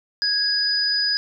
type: tone pair together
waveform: sine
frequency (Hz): 1656 / 4962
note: G#6 / D#8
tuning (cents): -5 / -6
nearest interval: octave + perfect fifth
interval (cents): 1899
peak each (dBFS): -26 / -19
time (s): 0.22-1.17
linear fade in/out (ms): 0
effects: none